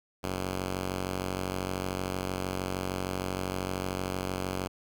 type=tone pair together; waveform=5% pulse; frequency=46.5 / 93 Hz; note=F#1 / F#2; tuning=+9 / +9 cents; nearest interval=octave; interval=1200 cents; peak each=-25 / -24 dBFS; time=0.23-4.68 s; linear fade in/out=10 ms; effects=none